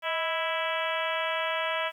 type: harmonic tone with a mistuned harmonic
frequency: 329.6 Hz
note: E4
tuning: in tune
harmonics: 2 / 3 / 4 / 5 / 6 / 7 / 8 / 9 / 10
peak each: -32 / -34 / -35 / -36 / -37 / -37 / -38 / -39 / -39 dBFS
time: 0.02-1.92 s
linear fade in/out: 50 ms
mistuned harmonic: 2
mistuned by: -55 cents
effects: 10-bit